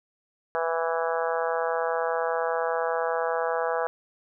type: harmonic tone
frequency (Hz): 165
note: E3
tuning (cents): +2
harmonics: 3 / 4 / 5 / 6 / 7 / 8 / 9 / 10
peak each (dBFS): -28 / -30 / -32 / -34 / -35 / -36 / -37 / -38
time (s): 0.55-3.87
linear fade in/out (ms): 0
effects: none